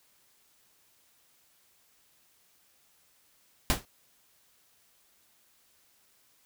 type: noise with exponential decay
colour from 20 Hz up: pink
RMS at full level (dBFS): -21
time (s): 3.7-3.85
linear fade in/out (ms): 0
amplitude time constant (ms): 32
effects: white hiss -66 dBFS RMS until 6.45 s